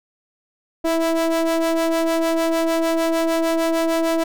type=ring-modulated tone; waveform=square; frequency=165.1 Hz; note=E3; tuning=3 cents sharp; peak=-15 dBFS; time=0.84-4.24 s; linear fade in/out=10 ms; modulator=492 Hz; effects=none